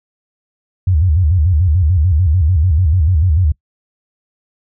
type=tone with vibrato; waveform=sine; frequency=83.5 Hz; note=E2; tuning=23 cents sharp; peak=-9 dBFS; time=0.87-3.52 s; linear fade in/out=5 ms; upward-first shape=square; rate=6.8 Hz; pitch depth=180 cents each way; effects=noise-tail reverb RT60 0.1 s tail -24 dB re dry